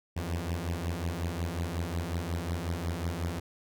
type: beating tone pair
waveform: sawtooth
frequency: 82.41 / 87.91 Hz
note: E2 / F2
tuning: 0 / +12 cents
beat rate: 5.5 Hz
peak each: -30 dBFS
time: 0.16-3.4 s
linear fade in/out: 10 ms
effects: none